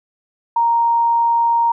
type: tone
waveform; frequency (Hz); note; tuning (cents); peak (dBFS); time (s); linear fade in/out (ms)
sine; 932.3; A#5; 0; -12; 0.56-1.72; 5
effects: none